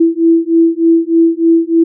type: beating tone pair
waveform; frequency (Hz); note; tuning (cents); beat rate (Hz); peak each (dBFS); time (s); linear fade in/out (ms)
sine; 329.6 / 332.9; E4 / E4; 0 / +17; 3.3; -10; 0-1.84; 10
effects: none